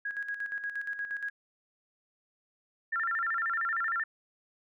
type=tone with tremolo; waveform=sine; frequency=1650 Hz; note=G#6; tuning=12 cents flat; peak=-31 dBFS; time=0.05-1.3 s; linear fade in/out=5 ms; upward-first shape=square; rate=8.5 Hz; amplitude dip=60%
type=tone with vibrato; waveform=sine; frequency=1568 Hz; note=G6; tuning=in tune; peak=-28 dBFS; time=2.92-4.04 s; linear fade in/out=10 ms; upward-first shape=square; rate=13 Hz; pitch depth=230 cents each way
effects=none